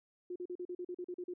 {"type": "tone bursts", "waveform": "sine", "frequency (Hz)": 357.3, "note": "F4", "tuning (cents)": 40, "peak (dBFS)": -38, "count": 11, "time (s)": [0.3, 1.338], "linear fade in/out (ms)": 5, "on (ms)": 58, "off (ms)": 40, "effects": []}